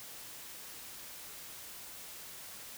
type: silence
effects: white hiss -48 dBFS RMS until 2.77 s